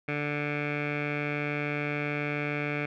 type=tone with low-pass filter; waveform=15% pulse; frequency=146.83 Hz; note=D3; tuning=in tune; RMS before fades=-31 dBFS; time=0.08-2.86 s; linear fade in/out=5 ms; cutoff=2200 Hz; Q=6.6; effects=none